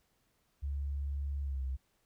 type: tone with pitch glide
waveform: sine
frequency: 70.4 to 65.69 Hz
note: C#2 to C2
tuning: +27 to +7 cents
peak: -33 dBFS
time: 0.62-1.77 s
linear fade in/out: 20 ms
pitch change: -120 cents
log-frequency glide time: 1.43-1.63 s
effects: pink hiss -75 dBFS RMS until 2.05 s